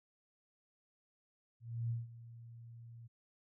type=tone with ADSR envelope; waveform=sine; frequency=116.54 Hz; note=A#2; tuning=in tune; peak=-33 dBFS; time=1.6-3.08 s; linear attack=300 ms; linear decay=170 ms; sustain=-17 dB; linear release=19 ms; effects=none